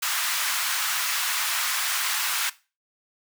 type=high-pass noise; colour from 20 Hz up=pink; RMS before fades=-26 dBFS; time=0.02-2.5 s; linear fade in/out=10 ms; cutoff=1100 Hz; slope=24 dB/octave; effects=noise-tail reverb RT60 0.3 s tail -18 dB re dry